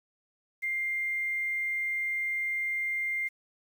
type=tone; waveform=sine; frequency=2100 Hz; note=C7; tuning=6 cents sharp; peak=-28 dBFS; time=0.62-3.29 s; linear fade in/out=20 ms; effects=9-bit